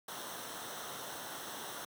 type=noise with comb filter; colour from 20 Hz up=pink; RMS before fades=-44 dBFS; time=0.08-1.85 s; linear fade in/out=5 ms; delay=0.42 ms; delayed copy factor=-0.65; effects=high-pass 150 Hz 12 dB/octave